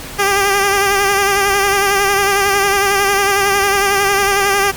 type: tone with vibrato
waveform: 10% pulse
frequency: 397.8 Hz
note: G4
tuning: 25 cents sharp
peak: -3 dBFS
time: 0.18-4.72 s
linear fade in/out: 20 ms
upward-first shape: sine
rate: 11 Hz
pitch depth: 40 cents each way
effects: pink hiss -29 dBFS RMS until 4.76 s + MP3 96 kbps